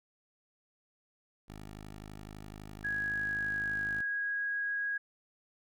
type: tone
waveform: 10% pulse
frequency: 51.91 Hz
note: G#1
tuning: in tune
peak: -37 dBFS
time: 1.48-4.02 s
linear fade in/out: 10 ms
type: tone with pitch glide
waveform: sine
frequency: 1661.2 to 1648.8 Hz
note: G#6 to G#6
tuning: 0 to -13 cents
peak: -31 dBFS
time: 2.84-4.98 s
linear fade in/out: 10 ms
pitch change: -13 cents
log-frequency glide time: 3.18-3.77 s
effects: none